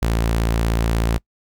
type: tone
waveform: sawtooth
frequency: 56.5 Hz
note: A1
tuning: 47 cents sharp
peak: -13 dBFS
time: 0.02-1.18 s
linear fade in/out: 5 ms
effects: noise-tail reverb RT60 0.1 s tail -24 dB re dry